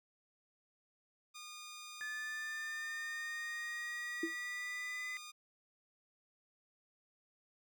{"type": "tone", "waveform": "10% pulse", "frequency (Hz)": 1220, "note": "D#6", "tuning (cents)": -34, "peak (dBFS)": -40, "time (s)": [1.34, 5.32], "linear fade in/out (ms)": 20}
{"type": "linear sweep", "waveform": "sine", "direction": "up", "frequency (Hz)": [1729, 2019], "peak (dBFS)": -40, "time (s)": [2.01, 5.17], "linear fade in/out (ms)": 0}
{"type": "tone with exponential decay", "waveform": "sine", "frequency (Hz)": 329.6, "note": "E4", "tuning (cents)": 0, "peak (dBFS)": -30, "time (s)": [4.23, 4.35], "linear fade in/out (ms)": 5, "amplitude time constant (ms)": 25}
{"effects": []}